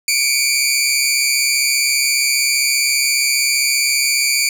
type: tone pair together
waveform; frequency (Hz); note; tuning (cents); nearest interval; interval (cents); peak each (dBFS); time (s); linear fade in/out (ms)
15% pulse; 2266 / 2401; C#7 / D7; +37 / +38; minor second; 101; -10; 0.08-4.49; 2
effects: none